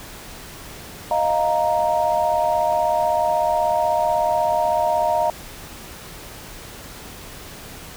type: chord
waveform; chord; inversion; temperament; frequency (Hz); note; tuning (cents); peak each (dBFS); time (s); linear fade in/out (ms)
sine; Eb suspended second; none; equal; 622.3 / 698.5 / 932.3; Eb5 / F5 / Bb5; 0 / 0 / 0; -21; 1.11-5.3; 2
effects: pink hiss -38 dBFS RMS until 7.96 s